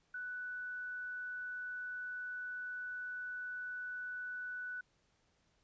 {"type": "tone", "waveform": "sine", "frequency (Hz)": 1486, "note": "F#6", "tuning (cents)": 7, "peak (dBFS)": -40, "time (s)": [0.14, 4.81], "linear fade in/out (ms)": 5, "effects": ["pink hiss -75 dBFS RMS until 5.63 s", "resampled to 16000 Hz"]}